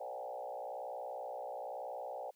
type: tone with frequency modulation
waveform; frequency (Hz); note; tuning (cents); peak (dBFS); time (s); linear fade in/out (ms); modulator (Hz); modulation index
sine; 666; E5; +18; -40; 0-2.31; 10; 61; 2.8
effects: white hiss -75 dBFS RMS until 2.35 s + high-pass 100 Hz 12 dB/octave